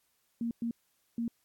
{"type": "tone bursts at uneven times", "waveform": "sine", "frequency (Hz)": 233.1, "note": "A#3", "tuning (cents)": 0, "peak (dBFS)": -30, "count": 3, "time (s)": [[0.41, 0.51], [0.62, 0.71], [1.18, 1.28]], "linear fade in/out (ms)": 2, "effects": ["white hiss -74 dBFS RMS until 1.44 s", "AAC 64 kbps"]}